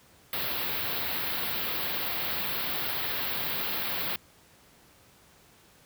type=band-stop noise; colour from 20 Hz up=white; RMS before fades=-31 dBFS; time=0.33-4.16 s; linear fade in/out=2 ms; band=4500 to 13000 Hz; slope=48 dB/octave; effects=pink hiss -58 dBFS RMS until 5.85 s + high-pass 60 Hz 12 dB/octave